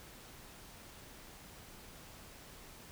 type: silence
effects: pink hiss -54 dBFS RMS until 2.91 s